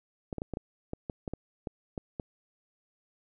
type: clicks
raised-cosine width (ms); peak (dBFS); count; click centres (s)
2; -21; 12; 0.328 / 0.383 / 0.419 / 0.537 / 0.571 / 0.934 / 1.098 / 1.278 / 1.336 / 1.672 / 1.978 / 2.198
effects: none